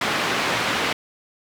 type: band-pass noise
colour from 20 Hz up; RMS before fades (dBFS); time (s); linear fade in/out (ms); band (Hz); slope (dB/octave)
white; -23; 0.01-0.93; 5; 120 to 2500; 12
effects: none